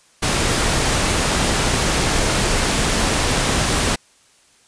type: noise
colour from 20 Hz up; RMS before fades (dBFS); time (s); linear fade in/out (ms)
pink; -18; 0.22-3.96; 10
effects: white hiss -54 dBFS RMS until 4.67 s + resampled to 22050 Hz